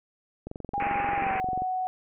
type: click train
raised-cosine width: 2 ms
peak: -23 dBFS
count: 27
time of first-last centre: 0.47-1.62 s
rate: 22.6 Hz
type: tone with pitch glide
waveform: sine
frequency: 810 to 742.8 Hz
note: G#5 to F#5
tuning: -43 to +7 cents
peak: -26 dBFS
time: 0.74-1.87 s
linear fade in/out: 0 ms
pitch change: -150 cents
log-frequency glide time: 1.15-1.45 s
type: band-pass noise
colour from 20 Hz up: white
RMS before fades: -33 dBFS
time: 0.8-1.4 s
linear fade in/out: 0 ms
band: 160 to 2600 Hz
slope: 96 dB/octave
effects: none